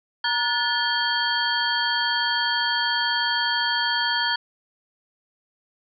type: tone cluster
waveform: sine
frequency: 938 / 1454 / 1735 / 3207 / 4467 Hz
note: A#5 / F#6 / A6 / G7 / C#8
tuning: +11 / -31 / -25 / +39 / +12 cents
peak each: -27 dBFS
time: 0.24-4.36 s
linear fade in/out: 5 ms
effects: none